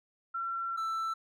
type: tone pair in turn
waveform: sine / triangle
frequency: 1357 / 1329.1 Hz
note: E6 / E6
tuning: +50 / +14 cents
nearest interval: unison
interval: 36 cents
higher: first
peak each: -32 / -29 dBFS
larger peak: second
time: 0.34-0.77 / 0.77-1.14 s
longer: first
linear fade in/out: 10 ms
effects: none